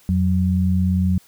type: tone pair together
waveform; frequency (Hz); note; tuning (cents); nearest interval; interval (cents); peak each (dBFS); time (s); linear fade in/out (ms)
sine; 87.31 / 185; F2 / F#3; 0 / 0; octave + minor second; 1300; -18; 0.09-1.18; 0
effects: white hiss -53 dBFS RMS until 1.27 s